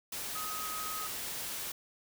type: tone in noise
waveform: sine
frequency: 1261 Hz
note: D#6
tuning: 23 cents sharp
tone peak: -39 dBFS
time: 0.35-1.07 s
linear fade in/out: 5 ms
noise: white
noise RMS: -39 dBFS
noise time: 0.12-1.72 s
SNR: -3 dB
effects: none